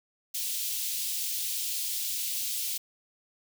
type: high-pass noise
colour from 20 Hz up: white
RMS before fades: -32 dBFS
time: 0.34-2.78 s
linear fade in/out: 10 ms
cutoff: 2900 Hz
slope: 24 dB/octave
effects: none